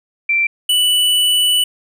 sine / square tone pair in turn, 2349 / 2968 Hz, D7 / F#7, 0 / +5 cents, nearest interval major third, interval 405 cents, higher second, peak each -12 dBFS, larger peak neither, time 0.29-0.47 / 0.69-1.64 s, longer second, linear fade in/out 5 ms, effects none

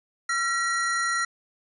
square tone pair together, 1362 / 1913 Hz, F6 / A#6, -44 / +44 cents, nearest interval tritone, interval 588 cents, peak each -27 dBFS, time 0.29-1.25 s, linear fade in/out 5 ms, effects resampled to 24000 Hz

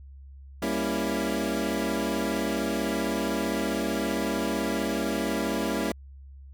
25% pulse chord, G diminished seventh, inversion none, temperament equal with one note detuned, 197.59 / 233.1 / 277.2 / 329.6 Hz, G3 / Bb3 / Db4 / Fb4, +14 / 0 / 0 / 0 cents, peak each -28 dBFS, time 0.62-5.92 s, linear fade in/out 5 ms, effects added 68 Hz sine -43 dBFS peak until 6.53 s

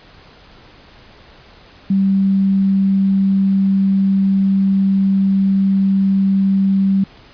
sine tone, 194.3 Hz, G3, 15 cents flat, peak -11 dBFS, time 1.9-7.04 s, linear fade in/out 5 ms, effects pink hiss -44 dBFS RMS until 7.33 s + resampled to 11025 Hz

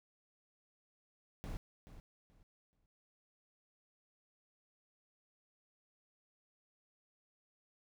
brown noise with echo, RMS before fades -42 dBFS, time 1.44-1.57 s, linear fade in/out 0 ms, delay 430 ms, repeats 3, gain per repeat -12 dB, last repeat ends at 2.86 s, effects none

